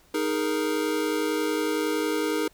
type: chord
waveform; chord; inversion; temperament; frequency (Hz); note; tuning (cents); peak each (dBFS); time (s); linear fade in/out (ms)
square; D# suspended fourth; none; equal; 311.1 / 415.3 / 466.2; D#4 / G#4 / A#4; 0 / 0 / 0; -28 / -30 / -30; 0.14-2.48; 5
effects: pink hiss -59 dBFS RMS until 2.53 s